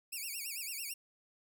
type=tone with vibrato; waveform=5% pulse; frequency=2488 Hz; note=D#7; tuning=1 cent flat; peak=-30 dBFS; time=0.12-0.94 s; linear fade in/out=10 ms; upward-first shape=sine; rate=9 Hz; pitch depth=200 cents each way; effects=none